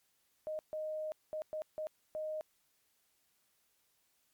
sine tone bursts at uneven times, 620 Hz, D#5, 6 cents flat, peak -36 dBFS, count 6, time 0.47-0.59 / 0.73-1.12 / 1.33-1.42 / 1.53-1.62 / 1.78-1.87 / 2.15-2.41 s, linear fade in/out 0 ms, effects white hiss -75 dBFS RMS until 4.33 s + MP3 96 kbps

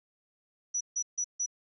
sine tone bursts, 5890 Hz, F#8, 9 cents flat, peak -28 dBFS, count 4, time 0.74-1.462 s, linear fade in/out 10 ms, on 68 ms, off 150 ms, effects none

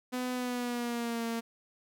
sawtooth tone with pitch glide, 251 to 230.2 Hz, B3 to A#3, +28 to -22 cents, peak -28 dBFS, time 0.12-1.41 s, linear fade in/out 20 ms, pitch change -150 cents, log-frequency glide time 0.33-1.25 s, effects none

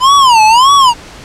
square tone with vibrato, 987.8 Hz, B5, in tune, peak -4 dBFS, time 0-0.94 s, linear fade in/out 50 ms, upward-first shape sine, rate 1.7 Hz, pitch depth 240 cents each way, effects pink hiss -32 dBFS RMS until 1.24 s + low-pass 7000 Hz 12 dB/octave

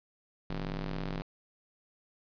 sawtooth ring-modulated tone, 98 Hz, G2, in tune, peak -27 dBFS, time 0.5-1.22 s, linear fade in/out 0 ms, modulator 69.6 Hz, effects resampled to 11025 Hz + 10-bit

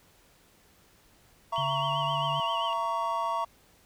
triangle chord, A# diminished, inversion second, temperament just, 671.3 / 932.3 / 1118.8 Hz, E5 / A#5 / C#6, +31 / 0 / +16 cents, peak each -32 / -29 / -29 dBFS, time 1.52-3.45 s, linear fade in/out 10 ms
sine tone with vibrato, 2960 Hz, F#7, in tune, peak -34 dBFS, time 1.56-2.73 s, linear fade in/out 0 ms, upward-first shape triangle, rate 7.6 Hz, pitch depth 120 cents each way
sine tone with pitch glide, 140.4 to 145.02 Hz, C#3 to D3, +22 to -22 cents, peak -34 dBFS, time 1.58-2.4 s, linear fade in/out 0 ms, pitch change +56 cents, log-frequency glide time 1.74-1.97 s
effects pink hiss -61 dBFS RMS until 3.85 s

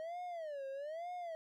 triangle tone with vibrato, 622.3 Hz, D#5, in tune, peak -39 dBFS, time 0-1.35 s, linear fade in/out 0 ms, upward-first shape sine, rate 1.1 Hz, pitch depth 250 cents each way, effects none

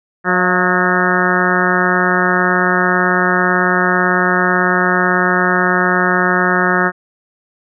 harmonic tone with a mistuned harmonic, 181.8 Hz, F#3, 30 cents flat, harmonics 1 / 2 / 3 / 4 / 5 / 6 / 7 / 8 / 9 / 10, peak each -19 / -19 / -24 / -22 / -24 / -23 / -19 / -19 / -19 / -20 dBFS, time 0.24-6.92 s, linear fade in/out 50 ms, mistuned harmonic 4, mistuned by -46 cents, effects none

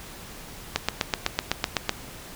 click train, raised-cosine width 0.2 ms, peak -4 dBFS, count 10, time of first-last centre 0.76-1.894 s, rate 7.94 Hz, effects pink hiss -42 dBFS RMS until 2.35 s

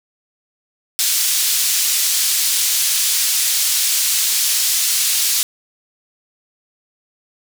pink band-pass noise, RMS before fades -17 dBFS, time 0.99-5.43 s, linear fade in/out 0 ms, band 4500 to 16000 Hz, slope 12 dB/octave, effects none

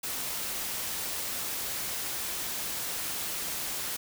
white noise, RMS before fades -34 dBFS, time 0.03-3.97 s, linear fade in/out 10 ms, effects none

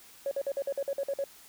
sine tone bursts, 554.4 Hz, C#5, in tune, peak -27 dBFS, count 10, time 0.26-1.24 s, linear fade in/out 2 ms, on 53 ms, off 50 ms, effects tanh soft clip ceiling -23 dBFS + white hiss -54 dBFS RMS until 1.48 s

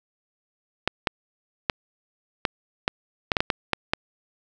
clicks, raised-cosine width 0.3 ms, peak -4 dBFS, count 11, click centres 0.876 / 1.072 / 1.698 / 2.452 / 2.879 / 3.318 / 3.368 / 3.405 / 3.502 / 3.733 / 3.935 s, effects none

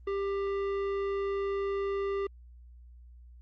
triangle tone with tanh clipping, 396 Hz, G4, 18 cents sharp, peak -31 dBFS, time 0.07-2.27 s, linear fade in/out 5 ms, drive 17 dB, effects added 60 Hz sine -49 dBFS peak until 3.41 s + Opus 32 kbps

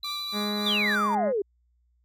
triangle tone with vibrato, 3955 Hz, B7, 2 cents sharp, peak -30 dBFS, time 0.03-0.95 s, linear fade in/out 2 ms, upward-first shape sine, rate 12 Hz, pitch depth 19 cents each way
sawtooth tone with tremolo, 1177 Hz, D6, 3 cents sharp, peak -30 dBFS, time 0.04-1.15 s, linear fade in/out 5 ms, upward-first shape triangle, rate 3.5 Hz, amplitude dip 65%
harmonic tone, 208 Hz, G#3, 3 cents sharp, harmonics 1 / 2 / 3 / 4 / 5 / 6 / 7 / 8 / 9 / 10, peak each -29 / -35 / -39 / -41 / -43 / -45 / -46 / -47 / -48 / -49 dBFS, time 0.32-1.33 s, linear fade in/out 50 ms
sine exponential sweep, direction down, 3736 to 380 Hz, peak -23 dBFS, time 0.66-1.42 s, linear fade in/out 5 ms
effects added 60 Hz sine -64 dBFS peak until 2.04 s

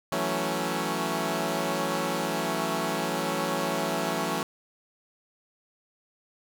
10% pulse chord, F# minor seventh, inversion third, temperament equal, 164.81 / 185 / 220 / 277.2 Hz, E3 / F#3 / A3 / C#4, 0 / 0 / 0 / 0 cents, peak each -24 dBFS, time 0.12-4.43 s, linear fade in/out 2 ms, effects none

